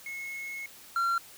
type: tone pair in turn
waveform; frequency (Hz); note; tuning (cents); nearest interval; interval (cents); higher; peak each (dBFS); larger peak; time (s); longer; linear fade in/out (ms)
triangle; 2177 / 1371.4; C#7 / F6; -32 / -32; minor sixth; 800; first; -34 / -23; second; 0.06-0.66 / 0.96-1.18; first; 2
effects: white hiss -51 dBFS RMS until 1.37 s